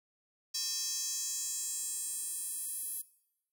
square tone with high-pass filter sweep, 363 Hz, F#4, 33 cents flat, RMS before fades -37 dBFS, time 0.54-3.02 s, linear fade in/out 10 ms, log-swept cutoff 5400 to 11000 Hz, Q 3.9, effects noise-tail reverb RT60 0.8 s tail -19 dB re dry

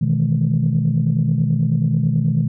sine chord, E major seventh, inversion second, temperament equal with one note detuned, 123.47 / 155.56 / 164.81 / 212.3 Hz, B2 / D#3 / E3 / G#3, 0 / 0 / 0 / +38 cents, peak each -19 / -17 / -22 / -22 dBFS, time 0.01-2.48 s, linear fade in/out 10 ms, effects tanh soft clip ceiling -7 dBFS

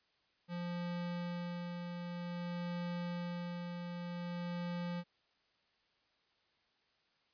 square tone with tremolo, 174.61 Hz, F3, in tune, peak -38 dBFS, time 0.48-5.04 s, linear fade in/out 50 ms, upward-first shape sine, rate 0.52 Hz, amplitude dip 35%, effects white hiss -75 dBFS RMS until 7.33 s + resampled to 11025 Hz

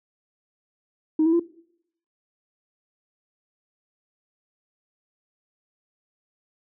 sine tone with pitch steps, 313.4 / 326.5 / 340.2 Hz, D#4 / E4 / F4, +13 / -17 / -45 cents, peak -15 dBFS, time 1.19-1.397 s, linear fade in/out 5 ms, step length 69 ms, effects noise-tail reverb RT60 0.7 s tail -20 dB re dry + tanh soft clip ceiling -13 dBFS

